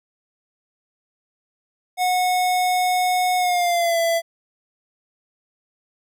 square tone with pitch glide, 730 to 669.4 Hz, F#5 to E5, -24 to +26 cents, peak -18 dBFS, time 1.97-4.22 s, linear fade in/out 50 ms, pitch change -150 cents, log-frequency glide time 3.38-3.98 s, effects none

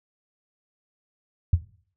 sine tone with exponential decay, 86 Hz, F2, 26 cents flat, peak -12 dBFS, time 1.53-1.62 s, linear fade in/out 5 ms, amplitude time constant 18 ms, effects noise-tail reverb RT60 0.5 s tail -17 dB re dry

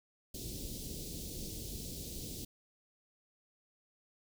pink band-stop noise, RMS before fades -43 dBFS, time 0.34-2.45 s, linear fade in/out 5 ms, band 440 to 3800 Hz, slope 24 dB/octave, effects none

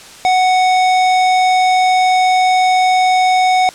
sine tone with hard clipping, 741 Hz, F#5, 2 cents sharp, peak -11 dBFS, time 0.25-3.69 s, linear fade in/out 0 ms, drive 16 dB, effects white hiss -36 dBFS RMS until 3.74 s + low-pass 8000 Hz 12 dB/octave

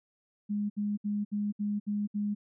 sine tone bursts, 206.6 Hz, G#3, 9 cents flat, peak -28 dBFS, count 7, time 0.49-2.35 s, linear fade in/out 20 ms, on 210 ms, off 65 ms, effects none

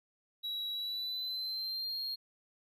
triangle tone with pitch glide, 3888 to 4240 Hz, B7 to C8, -28 to +22 cents, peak -34 dBFS, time 0.43-2.16 s, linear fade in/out 20 ms, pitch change +150 cents, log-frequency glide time 0.72-2.01 s, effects none

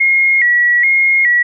sine tone with vibrato, 2036 Hz, C7, 48 cents flat, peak -8 dBFS, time 0-1.43 s, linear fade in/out 10 ms, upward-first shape square, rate 1.2 Hz, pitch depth 92 cents each way, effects none

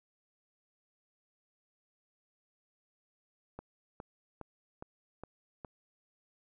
click train, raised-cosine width 1 ms, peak -29 dBFS, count 6, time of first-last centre 3.59-5.648 s, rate 2.43 Hz, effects none

